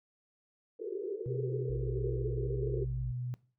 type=band-pass noise; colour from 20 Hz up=white; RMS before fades=-38 dBFS; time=0.79-2.85 s; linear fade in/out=10 ms; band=360 to 460 Hz; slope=96 dB/octave
type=tone with vibrato; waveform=sine; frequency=125.6 Hz; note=B2; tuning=30 cents sharp; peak=-34 dBFS; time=1.26-3.34 s; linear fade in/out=0 ms; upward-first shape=square; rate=0.84 Hz; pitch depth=23 cents each way
type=tone; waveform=sine; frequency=57.8 Hz; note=A#1; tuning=14 cents flat; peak=-37 dBFS; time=1.69-3.12 s; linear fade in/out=10 ms
effects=noise-tail reverb RT60 0.4 s tail -20 dB re dry